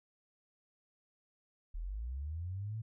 sine linear sweep, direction up, 36.71 to 114.3 Hz, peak -37 dBFS, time 1.74-2.82 s, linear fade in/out 10 ms, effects none

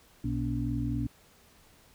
harmonic tone with a mistuned harmonic, 60.7 Hz, B1, 29 cents flat, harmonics 1 / 2 / 4 / 5, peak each -35 / -32 / -35 / -34 dBFS, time 0.24-1.07 s, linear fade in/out 5 ms, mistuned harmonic 5, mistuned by -98 cents, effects pink hiss -60 dBFS RMS until 1.94 s

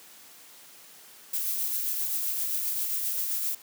violet noise with tremolo, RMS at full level -28 dBFS, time 1.33-3.55 s, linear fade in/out 5 ms, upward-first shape triangle, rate 7.6 Hz, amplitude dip 35%, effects white hiss -51 dBFS RMS until 3.62 s + high-pass 150 Hz 12 dB/octave

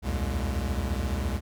square tone cluster, 64.7 / 79.1 / 88 / 119.5 / 209.7 Hz, C2 / D#2 / F2 / A#2 / G#3, -19 / +29 / +14 / +43 / +17 cents, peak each -30 / -33 / -37 / -39 / -38 dBFS, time 0.02-1.41 s, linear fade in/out 50 ms, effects none

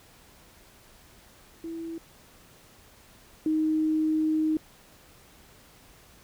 sine tone pair in turn, 329.6 / 312.5 Hz, E4 / D#4, 0 / +8 cents, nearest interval minor second, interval 92 cents, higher first, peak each -33 / -22 dBFS, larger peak second, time 1.64-1.98 / 3.46-4.57 s, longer second, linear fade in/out 2 ms, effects pink hiss -55 dBFS RMS until 6.23 s

